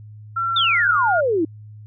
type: tone with pitch glide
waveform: sine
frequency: 1357 to 1424.5 Hz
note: E6 to F6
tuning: +50 to +34 cents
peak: -19 dBFS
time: 0.36-1.21 s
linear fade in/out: 10 ms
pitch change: +84 cents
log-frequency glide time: 0.72-0.8 s
type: exponential sweep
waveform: sine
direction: down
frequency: 3705 to 303.6 Hz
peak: -16 dBFS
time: 0.56-1.45 s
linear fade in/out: 5 ms
effects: added 106 Hz sine -37 dBFS peak until 1.86 s